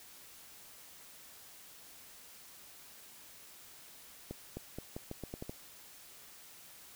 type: accelerating click train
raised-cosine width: 2 ms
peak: -27 dBFS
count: 9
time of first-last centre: 4.31-5.495 s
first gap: 260 ms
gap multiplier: 0.83
effects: white hiss -55 dBFS RMS until 6.95 s